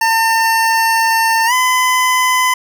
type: tone with pitch glide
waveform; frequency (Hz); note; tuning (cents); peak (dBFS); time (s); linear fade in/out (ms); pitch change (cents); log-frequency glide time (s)
25% pulse; 903 to 1013.6; A5 to B5; +45 to +45; -7; 0.01-2.54; 5; +200; 1.46-1.53
effects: none